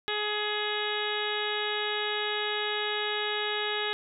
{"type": "harmonic tone", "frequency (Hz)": 420, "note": "G#4", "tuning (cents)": 19, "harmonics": [1, 2, 3, 4, 5, 6, 7, 8, 9], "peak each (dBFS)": [-34, -37, -39, -35, -38, -40, -38, -36, -37], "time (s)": [0.08, 3.93], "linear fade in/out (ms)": 0, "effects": []}